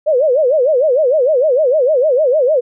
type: tone with vibrato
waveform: sine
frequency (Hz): 555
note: C#5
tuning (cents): +2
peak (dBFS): -9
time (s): 0.06-2.61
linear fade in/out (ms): 20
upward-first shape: sine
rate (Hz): 6.6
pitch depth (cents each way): 240
effects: none